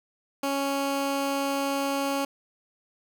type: tone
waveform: 15% pulse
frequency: 277.2 Hz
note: C#4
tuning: in tune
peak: -19 dBFS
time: 0.43-2.25 s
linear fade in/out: 5 ms
effects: none